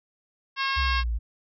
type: harmonic tone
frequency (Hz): 541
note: C#5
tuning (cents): -42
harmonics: 2 / 3 / 4 / 5 / 6 / 7 / 8 / 9 / 10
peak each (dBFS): -28 / -30 / -34 / -32 / -36 / -38 / -39 / -38 / -41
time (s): 0.56-1.04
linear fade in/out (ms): 50
type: exponential sweep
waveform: sine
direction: down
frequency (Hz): 69.9 to 54.7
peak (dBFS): -24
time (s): 0.76-1.19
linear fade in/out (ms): 20
effects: none